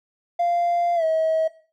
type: tone with pitch glide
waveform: triangle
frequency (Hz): 694 to 640.1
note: F5 to D#5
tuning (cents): -11 to +49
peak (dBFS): -15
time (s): 0.39-1.48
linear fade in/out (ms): 10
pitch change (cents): -140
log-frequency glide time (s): 0.95-1.04
effects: noise-tail reverb RT60 0.4 s tail -18 dB re dry + tanh soft clip ceiling -14 dBFS